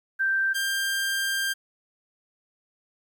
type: tone pair in turn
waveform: sine / sawtooth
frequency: 1568 / 1589.9 Hz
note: G6 / G6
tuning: 0 / +24 cents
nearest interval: unison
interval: 24 cents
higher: second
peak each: -21 dBFS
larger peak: neither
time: 0.19-0.54 / 0.54-1.54 s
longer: second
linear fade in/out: 20 ms
effects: 10-bit